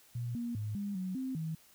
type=tone with pitch steps; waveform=sine; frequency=119.7 / 236.8 / 106.3 / 202.3 / 185.8 / 261.2 / 160 Hz; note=A#2 / A#3 / G#2 / G#3 / F#3 / C4 / D#3; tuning=+46 / +27 / +41 / -45 / +7 / -3 / +49 cents; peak=-34 dBFS; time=0.15-1.55 s; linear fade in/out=5 ms; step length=200 ms; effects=white hiss -62 dBFS RMS until 1.74 s